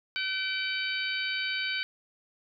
harmonic tone with a mistuned harmonic, 760 Hz, F#5, 46 cents sharp, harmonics 2 / 3 / 4 / 5 / 6, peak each -34 / -33 / -35 / -39 / -38 dBFS, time 0.16-1.83 s, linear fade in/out 0 ms, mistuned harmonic 3, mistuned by +33 cents, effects none

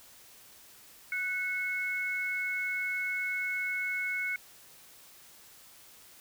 sine tone pair together, 1488 / 2192 Hz, F#6 / C#7, +9 / -20 cents, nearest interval perfect fifth, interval 671 cents, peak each -36 / -31 dBFS, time 1.12-4.36 s, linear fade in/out 2 ms, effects white hiss -55 dBFS RMS until 6.2 s

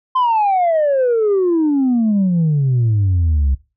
sine exponential sweep, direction down, 1046.5 to 65.1 Hz, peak -10 dBFS, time 0.15-3.55 s, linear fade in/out 10 ms, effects noise-tail reverb RT60 0.3 s tail -21 dB re dry + tanh soft clip ceiling -10 dBFS

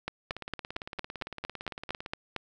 two click trains, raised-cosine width 0.3 ms, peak -16 / -22 dBFS, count 11 / 32, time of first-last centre 0.08-2.363 / 0.31-2.061 s, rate 4.38 / 17.7 Hz, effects none

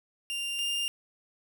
40% pulse tone pair in turn, 2790 / 2805 Hz, F7 / F7, -2 / +7 cents, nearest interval unison, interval 9 cents, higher second, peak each -30 / -27 dBFS, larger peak second, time 0.3-0.59 / 0.59-0.88 s, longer neither, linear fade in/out 0 ms, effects none

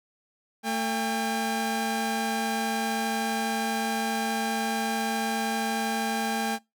sawtooth tone pair together, 223.8 / 803.1 Hz, A3 / G5, +30 / +42 cents, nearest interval octave + minor seventh, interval 2212 cents, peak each -25 dBFS, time 0.63-6.59 s, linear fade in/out 50 ms, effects noise-tail reverb RT60 0.2 s tail -23 dB re dry

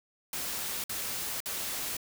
white noise bursts, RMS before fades -35 dBFS, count 3, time 0.33-1.968 s, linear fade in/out 2 ms, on 510 ms, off 54 ms, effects none

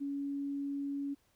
sine tone, 281 Hz, C#4, 24 cents sharp, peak -34 dBFS, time 0-1.15 s, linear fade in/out 20 ms, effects pink hiss -72 dBFS RMS until 1.35 s

